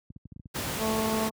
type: clicks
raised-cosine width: 5 ms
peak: -30 dBFS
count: 10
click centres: 0.104 / 0.163 / 0.256 / 0.322 / 0.363 / 0.397 / 0.458 / 0.582 / 0.664 / 0.697 s
type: noise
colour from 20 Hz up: pink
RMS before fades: -32 dBFS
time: 0.54-1.3 s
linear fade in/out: 20 ms
type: harmonic tone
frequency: 220 Hz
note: A3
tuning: in tune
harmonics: 1 / 2 / 3 / 4 / 5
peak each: -29 / -32 / -34 / -35 / -36 dBFS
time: 0.78-1.31 s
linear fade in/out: 50 ms
effects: high-pass 80 Hz 12 dB/octave